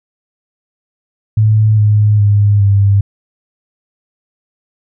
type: tone with pitch steps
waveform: sine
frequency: 108.1 / 105.33 / 102.62 / 99.99 Hz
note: A2 / G#2 / G#2 / G2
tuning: -30 / +25 / -20 / +35 cents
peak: -6 dBFS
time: 1.37-3.01 s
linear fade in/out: 5 ms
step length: 410 ms
effects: none